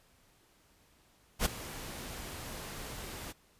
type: noise with ADSR envelope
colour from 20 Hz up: pink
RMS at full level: -27 dBFS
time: 1.39-3.33 s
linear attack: 65 ms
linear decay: 13 ms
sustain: -16 dB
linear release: 23 ms
effects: pink hiss -66 dBFS RMS until 3.59 s + resampled to 32000 Hz